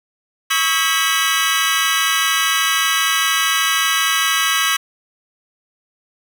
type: tone cluster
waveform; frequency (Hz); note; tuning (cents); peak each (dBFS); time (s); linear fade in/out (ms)
25% pulse; 1115 / 1291 / 1619 / 1953 / 2962; C#6 / E6 / G#6 / B6 / F#7; +10 / -37 / -45 / -20 / +1; -18; 0.5-4.77; 10
effects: none